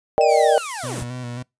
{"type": "chord", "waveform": "sine", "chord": "Eb major seventh", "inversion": "second", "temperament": "equal", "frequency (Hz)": [466.2, 587.3, 622.3, 784], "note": ["Bb4", "D5", "Eb5", "G5"], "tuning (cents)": [0, 0, 0, 0], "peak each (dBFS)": -18, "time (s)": [0.18, 0.58], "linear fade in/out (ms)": 0}
{"type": "linear sweep", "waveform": "25% pulse", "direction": "down", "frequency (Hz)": [2637, 34.65], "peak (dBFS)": -25, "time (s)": [0.21, 1.03], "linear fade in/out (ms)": 0}
{"type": "noise", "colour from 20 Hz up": "violet", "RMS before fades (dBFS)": -28, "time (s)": [0.27, 1.05], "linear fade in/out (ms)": 50}
{"type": "tone with vibrato", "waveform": "30% pulse", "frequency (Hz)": 123.2, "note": "B2", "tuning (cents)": -4, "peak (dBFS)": -26, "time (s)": [0.83, 1.43], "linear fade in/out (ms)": 10, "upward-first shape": "square", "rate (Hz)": 3.7, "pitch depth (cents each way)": 35}
{"effects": ["noise-tail reverb RT60 0.2 s tail -25 dB re dry", "resampled to 22050 Hz"]}